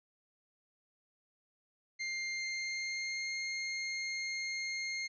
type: tone with pitch glide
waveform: sawtooth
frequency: 2100 to 2128 Hz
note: C7 to C7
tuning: +6 to +29 cents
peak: -32 dBFS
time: 1.99-5.08 s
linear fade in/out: 20 ms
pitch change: +23 cents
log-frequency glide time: 2.34-3.36 s
effects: resampled to 16000 Hz